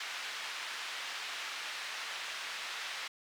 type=band-pass noise; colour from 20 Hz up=pink; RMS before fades=-41 dBFS; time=0-3.08 s; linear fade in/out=5 ms; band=1500 to 4200 Hz; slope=12 dB/octave; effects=none

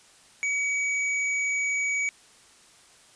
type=tone with hard clipping; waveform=sine; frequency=2268 Hz; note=C#7; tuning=39 cents sharp; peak=-26 dBFS; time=0.43-2.09 s; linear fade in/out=0 ms; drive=11 dB; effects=white hiss -55 dBFS RMS until 3.15 s + resampled to 22050 Hz

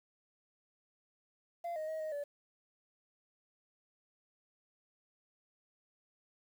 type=tone with pitch steps; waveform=sine; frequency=687 / 623 / 633 / 624 / 577 Hz; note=F5 / D#5 / D#5 / D#5 / D5; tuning=-29 / +2 / +30 / +5 / -31 cents; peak=-34 dBFS; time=1.64-2.24 s; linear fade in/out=10 ms; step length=120 ms; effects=tanh soft clip ceiling -35 dBFS + 10-bit

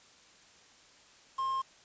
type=tone with quantisation; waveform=triangle; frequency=1064 Hz; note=C6; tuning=29 cents sharp; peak=-28 dBFS; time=1.38-1.62 s; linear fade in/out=10 ms; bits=8; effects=white hiss -59 dBFS RMS until 1.84 s + resampled to 16000 Hz

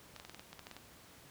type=clicks; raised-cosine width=0.2 ms; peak=-30 dBFS; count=11; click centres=0.163 / 0.199 / 0.25 / 0.296 / 0.346 / 0.395 / 0.53 / 0.593 / 0.669 / 0.713 / 0.766 s; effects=pink hiss -58 dBFS RMS until 1.3 s + high-pass 60 Hz 12 dB/octave

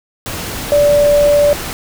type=tone in noise; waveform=sine; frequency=582 Hz; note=D5; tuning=16 cents flat; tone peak=-7 dBFS; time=0.72-1.53 s; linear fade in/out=0 ms; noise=pink; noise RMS=-23 dBFS; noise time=0.26-1.73 s; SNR=+13 dB; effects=none

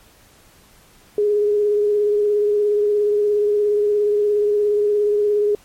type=tone with vibrato; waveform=sine; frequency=415.3 Hz; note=G#4; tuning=in tune; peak=-14 dBFS; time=1.18-5.55 s; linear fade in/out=2 ms; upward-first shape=triangle; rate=17 Hz; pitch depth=26 cents each way; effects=pink hiss -51 dBFS RMS until 5.64 s + MP3 64 kbps

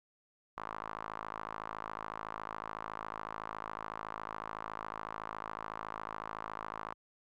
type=tone with band-pass filter; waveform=sawtooth; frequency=53.9 Hz; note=A1; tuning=35 cents flat; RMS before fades=-43 dBFS; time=0.57-6.94 s; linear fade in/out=5 ms; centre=1100 Hz; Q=3.6; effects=none

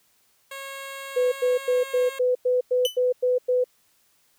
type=tone with pitch glide; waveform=10% pulse; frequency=546 to 540.7 Hz; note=C#5 to C#5; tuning=-26 to -43 cents; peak=-26 dBFS; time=0.51-2.19 s; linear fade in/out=5 ms; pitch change=-17 cents; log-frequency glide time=1.51-1.89 s
type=tone bursts; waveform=sine; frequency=500 Hz; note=B4; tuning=21 cents sharp; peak=-18 dBFS; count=10; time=1.16-3.642 s; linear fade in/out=10 ms; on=160 ms; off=98 ms
type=tone with exponential decay; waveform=40% pulse; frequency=3000 Hz; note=F#7; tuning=23 cents sharp; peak=-19 dBFS; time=2.85-2.99 s; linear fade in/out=1 ms; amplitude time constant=30 ms
effects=white hiss -64 dBFS RMS until 4.38 s

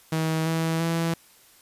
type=tone with pitch steps; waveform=sawtooth; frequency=159.8 / 162.88 / 166.01 Hz; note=D#3 / E3 / E3; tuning=+47 / -20 / +13 cents; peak=-19 dBFS; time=0.12-1.14 s; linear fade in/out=5 ms; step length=340 ms; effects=white hiss -55 dBFS RMS until 1.61 s + resampled to 32000 Hz

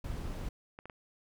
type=noise; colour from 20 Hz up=brown; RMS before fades=-38 dBFS; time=0.04-0.49 s; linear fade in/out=5 ms
type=clicks; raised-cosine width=0.5 ms; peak=-31 dBFS; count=3; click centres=0.789 / 0.856 / 0.898 s
effects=none

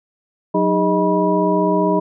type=tone cluster; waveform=sine; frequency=183.4 / 310.4 / 405.9 / 626 / 973 Hz; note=F#3 / D#4 / G#4 / D#5 / B5; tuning=-15 / -4 / -40 / +10 / -26 cents; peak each=-20 dBFS; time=0.54-2 s; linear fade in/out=10 ms; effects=none

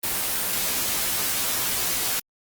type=noise with comb filter; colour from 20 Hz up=white; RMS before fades=-25 dBFS; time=0.03-2.2 s; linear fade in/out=10 ms; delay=13 ms; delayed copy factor=-0.8; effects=Opus 24 kbps

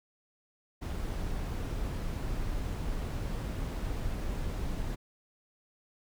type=noise; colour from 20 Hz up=brown; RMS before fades=-34 dBFS; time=0.81-4.96 s; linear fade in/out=20 ms; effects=none

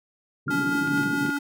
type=band-pass noise; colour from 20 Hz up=pink; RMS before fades=-31 dBFS; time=0.46-1.31 s; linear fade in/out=10 ms; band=130 to 370 Hz; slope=48 dB/octave
type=tone with pitch glide; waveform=sine; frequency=1400 to 1423.6 Hz; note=F6 to F6; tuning=+4 to +33 cents; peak=-25 dBFS; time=0.48-1.37 s; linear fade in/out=2 ms; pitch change=+29 cents; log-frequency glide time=0.59-1.1 s
type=tone with tremolo; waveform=square; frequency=284.8 Hz; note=C#4; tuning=47 cents sharp; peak=-25 dBFS; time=0.5-1.39 s; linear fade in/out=10 ms; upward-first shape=sine; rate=4.6 Hz; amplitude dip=35%
type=clicks; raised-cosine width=0.3 ms; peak=-24 dBFS; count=5; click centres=0.875 / 0.977 / 1.033 / 1.263 / 1.303 s
effects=none

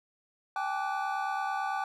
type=tone cluster; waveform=triangle; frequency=785 / 854 / 1165 / 1487 Hz; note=G5 / G#5 / D6 / F#6; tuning=+2 / +48 / -14 / +8 cents; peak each=-31 / -34 / -35 / -36 dBFS; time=0.56-1.84 s; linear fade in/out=2 ms; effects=none

